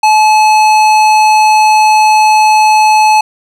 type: tone with tanh clipping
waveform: sine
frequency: 860 Hz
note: A5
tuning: 40 cents flat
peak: -6 dBFS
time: 0.03-3.21 s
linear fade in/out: 5 ms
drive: 17 dB
effects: none